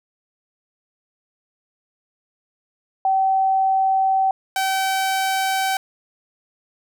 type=tone pair in turn; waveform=sine / sawtooth; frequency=768 / 768 Hz; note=G5 / G5; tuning=-36 / -36 cents; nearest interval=unison; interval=0 cents; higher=neither; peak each=-15 dBFS; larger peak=neither; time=3.05-4.31 / 4.56-5.77 s; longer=first; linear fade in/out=2 ms; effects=none